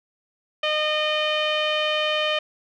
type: tone with low-pass filter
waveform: sawtooth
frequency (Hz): 611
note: D#5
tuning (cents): -32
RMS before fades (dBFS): -23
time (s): 0.63-2.39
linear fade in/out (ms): 5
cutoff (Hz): 3000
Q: 4.6
effects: none